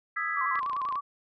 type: chord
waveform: sine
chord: E major seventh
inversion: third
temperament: equal with one note detuned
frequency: 1238.8 / 1318.5 / 1661.2 / 1975.5 Hz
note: D#6 / E6 / G#6 / B6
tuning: -8 / 0 / 0 / 0 cents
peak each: -35 / -34 / -34 / -32 dBFS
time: 0.16-0.6 s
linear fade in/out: 10 ms
type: tone with vibrato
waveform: sine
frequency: 1094 Hz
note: C#6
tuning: 23 cents flat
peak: -28 dBFS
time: 0.36-1.01 s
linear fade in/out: 20 ms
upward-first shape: square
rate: 10 Hz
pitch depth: 82 cents each way
type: clicks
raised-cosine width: 0.3 ms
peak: -27 dBFS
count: 12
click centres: 0.556 / 0.592 / 0.631 / 0.662 / 0.697 / 0.732 / 0.766 / 0.817 / 0.852 / 0.888 / 0.925 / 0.956 s
effects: none